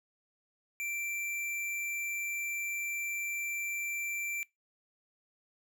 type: tone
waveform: square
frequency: 2349 Hz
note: D7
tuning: in tune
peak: -35 dBFS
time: 0.8-4.43 s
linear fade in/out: 0 ms
effects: noise-tail reverb RT60 0.2 s tail -23 dB re dry